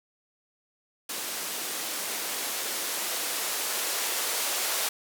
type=noise with band-pass filter sweep; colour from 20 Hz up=violet; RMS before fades=-31 dBFS; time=1.09-4.89 s; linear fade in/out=5 ms; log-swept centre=250 to 500 Hz; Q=1.1; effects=none